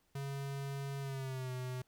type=tone with pitch glide; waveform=square; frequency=138.59 to 127.09 Hz; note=C#3 to C3; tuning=0 to -50 cents; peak=-39 dBFS; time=0.15-1.82 s; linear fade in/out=5 ms; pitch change=-150 cents; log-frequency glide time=1-1.52 s; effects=pink hiss -75 dBFS RMS until 1.87 s